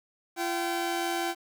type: tone pair together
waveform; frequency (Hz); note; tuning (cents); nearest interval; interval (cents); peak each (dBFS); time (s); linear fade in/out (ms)
sawtooth; 341.7 / 769; F4 / G5; -38 / -33; octave + major second; 1405; -27; 0.36-1.35; 50
effects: 9-bit